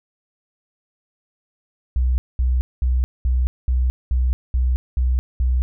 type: tone bursts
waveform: sine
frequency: 62.8 Hz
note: B1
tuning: 30 cents sharp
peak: -15 dBFS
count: 9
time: 1.96-5.62 s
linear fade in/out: 0 ms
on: 220 ms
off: 210 ms
effects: none